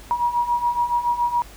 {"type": "beating tone pair", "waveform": "sine", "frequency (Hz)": [954, 961.1], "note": ["A#5", "B5"], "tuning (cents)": [40, -47], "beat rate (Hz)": 7.1, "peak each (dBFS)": [-24, -20], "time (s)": [0.11, 1.42], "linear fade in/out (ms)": 0, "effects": ["added 50 Hz sine -45 dBFS peak until 1.56 s", "pink hiss -45 dBFS RMS until 1.56 s"]}